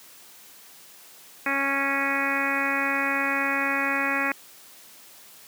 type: harmonic tone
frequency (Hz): 276.2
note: C#4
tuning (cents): -6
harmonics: 1 / 2 / 3 / 4 / 5 / 6 / 7 / 8 / 9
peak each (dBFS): -31 / -34 / -34 / -32 / -32 / -30 / -29 / -31 / -31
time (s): 1.46-4.32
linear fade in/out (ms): 2
effects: white hiss -49 dBFS RMS until 5.47 s + high-pass 150 Hz 12 dB/octave